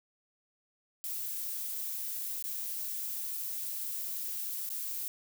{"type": "noise with dropouts", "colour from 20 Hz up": "violet", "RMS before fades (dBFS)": -37, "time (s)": [1.04, 5.08], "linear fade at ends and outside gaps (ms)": 0, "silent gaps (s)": [[2.425, 2.44], [4.691, 4.702]], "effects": []}